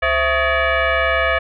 sine tone with frequency modulation, 523.3 Hz, C5, in tune, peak -14 dBFS, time 0.02-1.39 s, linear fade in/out 10 ms, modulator 592 Hz, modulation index 3.3, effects none

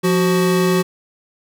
square tone pair together, 175.9 / 373 Hz, F3 / F#4, +13 / +14 cents, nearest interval octave + minor second, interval 1301 cents, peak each -17 dBFS, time 0.03-0.83 s, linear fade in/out 20 ms, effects none

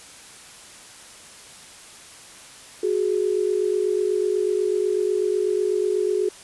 sine tone pair together, 370 / 418.1 Hz, F#4 / G#4, 0 / +12 cents, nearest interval major second, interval 212 cents, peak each -22 dBFS, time 2.83-6.29 s, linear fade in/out 5 ms, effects white hiss -44 dBFS RMS until 6.43 s + resampled to 24000 Hz

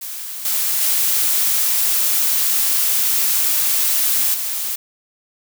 blue noise with level steps, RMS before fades -29 / -19 / -17 / -23 dBFS, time 0.01-4.76 s, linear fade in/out 10 ms, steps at 0.45 / 0.81 / 4.34 s, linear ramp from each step 2 ms, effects none

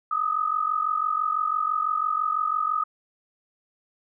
sine tone pair together, 1225 / 1271 Hz, D#6 / D#6, -27 / +36 cents, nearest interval minor second, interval 63 cents, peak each -25 dBFS, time 0.11-2.84 s, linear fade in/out 5 ms, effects none

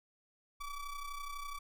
square ring-modulated tone, 579 Hz, D5, 25 cents flat, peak -38 dBFS, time 0.6-1.59 s, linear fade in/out 10 ms, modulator 563 Hz, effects none

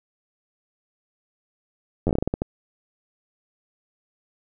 slowing click train, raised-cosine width 2 ms, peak -9 dBFS, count 11, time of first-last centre 2.07-2.419 s, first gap 10 ms, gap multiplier 1.26, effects none

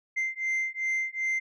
sine beating tone pair, 2083 / 2085.6 Hz, C7 / C7, -8 / -6 cents, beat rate 2.6 Hz, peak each -28 dBFS, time 0.16-1.4 s, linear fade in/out 20 ms, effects tanh soft clip ceiling -24 dBFS

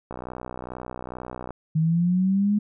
click train, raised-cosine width 1 ms, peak -20 dBFS, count 88, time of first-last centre 0.11-1.506 s, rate 62.3 Hz
sine linear sweep, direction up, 155.56 to 210.6 Hz, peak -18 dBFS, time 1.75-2.59 s, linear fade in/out 10 ms
effects none

